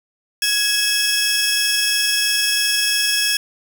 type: tone cluster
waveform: sawtooth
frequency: 1668 / 2585 / 3313 / 5190 / 5450 Hz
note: G#6 / E7 / G#7 / E8 / F8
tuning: +7 / -34 / -5 / -28 / -43 cents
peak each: -20 dBFS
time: 0.42-3.37 s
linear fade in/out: 2 ms
effects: none